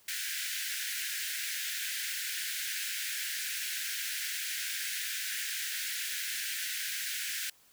pink high-pass noise, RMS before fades -36 dBFS, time 0.08-7.5 s, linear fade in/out 5 ms, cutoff 1500 Hz, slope 96 dB/octave, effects white hiss -63 dBFS RMS until 7.72 s

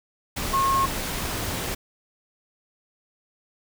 sine tone in noise, 1083 Hz, C#6, 41 cents flat, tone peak -19 dBFS, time 0.53-0.86 s, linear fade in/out 10 ms, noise pink, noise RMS -29 dBFS, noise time 0.36-1.75 s, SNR +7 dB, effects none

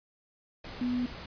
sine tone in noise, 246.9 Hz, B3, in tune, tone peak -27 dBFS, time 0.81-1.06 s, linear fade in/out 5 ms, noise pink, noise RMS -43 dBFS, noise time 0.64-1.26 s, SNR +13 dB, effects resampled to 11025 Hz

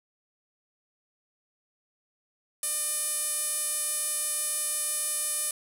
sawtooth tone with band-pass filter, 602 Hz, D5, 43 cents sharp, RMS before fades -30 dBFS, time 2.63-5.51 s, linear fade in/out 2 ms, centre 10000 Hz, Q 5.1, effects none

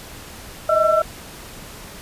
sine tone cluster, 619 / 643 / 1343 Hz, D#5 / E5 / E6, -9 / -43 / +32 cents, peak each -18 dBFS, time 0.69-1.02 s, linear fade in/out 5 ms, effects pink hiss -38 dBFS RMS until 2.01 s + resampled to 32000 Hz

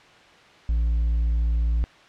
sine tone with hard clipping, 57.3 Hz, A#1, 29 cents flat, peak -20 dBFS, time 0.69-1.84 s, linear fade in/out 0 ms, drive 2 dB, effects white hiss -50 dBFS RMS until 2.08 s + low-pass 3000 Hz 12 dB/octave

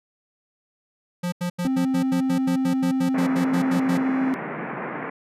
square tone bursts, 176.7 Hz, F3, 21 cents sharp, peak -24 dBFS, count 16, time 1.23-3.978 s, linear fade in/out 10 ms, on 93 ms, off 84 ms
triangle tone, 263.1 Hz, C4, 10 cents sharp, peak -18 dBFS, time 1.65-4.34 s, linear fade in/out 0 ms
pink band-pass noise, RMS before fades -31 dBFS, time 3.14-5.1 s, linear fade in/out 5 ms, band 150 to 2200 Hz, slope 48 dB/octave
effects resampled to 32000 Hz

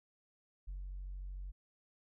sine tone with ADSR envelope, 46.65 Hz, F#1, 15 cents sharp, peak -38 dBFS, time 0.67-1.52 s, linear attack 18 ms, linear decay 130 ms, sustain -2 dB, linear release 22 ms, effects tanh soft clip ceiling -38 dBFS

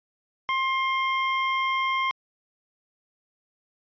25% pulse tone, 1060 Hz, C6, 22 cents sharp, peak -19 dBFS, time 0.49-2.11 s, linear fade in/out 0 ms, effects resampled to 11025 Hz

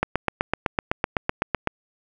click train, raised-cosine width 0.5 ms, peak -5 dBFS, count 14, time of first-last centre 0.03-1.673 s, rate 7.91 Hz, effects none

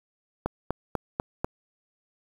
click train, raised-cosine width 1 ms, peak -12 dBFS, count 5, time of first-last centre 0.46-1.445 s, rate 4.06 Hz, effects 7-bit

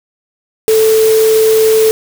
sine tone in noise, 440.3 Hz, A4, 1 cent sharp, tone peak -6 dBFS, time 0.68-1.91 s, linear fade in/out 0 ms, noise white, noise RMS -20 dBFS, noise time 0.68-1.91 s, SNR +11 dB, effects none

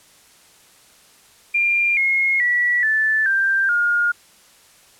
sine tone with pitch steps, 2393 / 2157 / 1943.7 / 1751.8 / 1578.8 / 1422.9 Hz, D7 / C#7 / B6 / A6 / G6 / F6, +32 / -48 / -28 / -8 / +12 / +32 cents, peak -15 dBFS, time 1.54-4.12 s, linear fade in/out 10 ms, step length 430 ms, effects white hiss -51 dBFS RMS until 4.99 s + low-pass 11000 Hz 12 dB/octave

